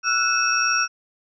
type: tone cluster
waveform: sine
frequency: 1346 / 1468 / 2606 / 5600 Hz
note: E6 / F#6 / E7 / F8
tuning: +36 / -14 / -20 / +4 cents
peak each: -23 / -23 / -25 / -23 dBFS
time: 0.03-0.88 s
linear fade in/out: 50 ms
effects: none